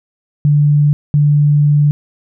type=tone pair in turn; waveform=sine; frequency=146.83 / 146.83 Hz; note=D3 / D3; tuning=0 / 0 cents; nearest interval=unison; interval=0 cents; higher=neither; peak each=-7 dBFS; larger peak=neither; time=0.45-0.93 / 1.14-1.91 s; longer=second; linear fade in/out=0 ms; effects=none